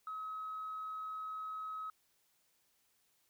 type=tone; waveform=sine; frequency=1278 Hz; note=D#6; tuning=46 cents sharp; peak=-39 dBFS; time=0.07-1.9 s; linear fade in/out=2 ms; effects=tanh soft clip ceiling -35 dBFS + white hiss -75 dBFS RMS until 3.29 s